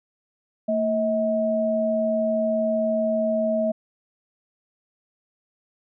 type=tone pair together; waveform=sine; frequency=225.9 / 638.9 Hz; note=A3 / D#5; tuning=+46 / +46 cents; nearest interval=octave + tritone; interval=1800 cents; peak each=-25 / -21 dBFS; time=0.68-3.72 s; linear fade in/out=10 ms; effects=none